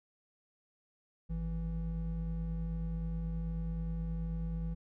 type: tone pair together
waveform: triangle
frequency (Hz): 51.91 / 165.1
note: G#1 / E3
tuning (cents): 0 / +3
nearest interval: octave + minor sixth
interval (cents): 2003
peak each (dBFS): -34 / -35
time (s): 1.29-4.75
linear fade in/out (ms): 20
effects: none